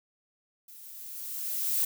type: noise with level ramp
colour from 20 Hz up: violet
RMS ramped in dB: -50 to -26 dBFS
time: 0.68-1.85 s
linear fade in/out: 5 ms
effects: none